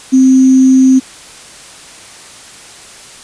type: tone with sample-and-hold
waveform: sine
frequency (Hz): 261.6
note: C4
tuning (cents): 0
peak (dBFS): -3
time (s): 0.12-1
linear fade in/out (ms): 20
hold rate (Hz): 6300
effects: white hiss -34 dBFS RMS until 3.23 s + resampled to 22050 Hz